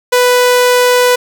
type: tone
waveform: sawtooth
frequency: 494.9 Hz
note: B4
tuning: 4 cents sharp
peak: -3 dBFS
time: 0.12-1.16 s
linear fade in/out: 10 ms
effects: none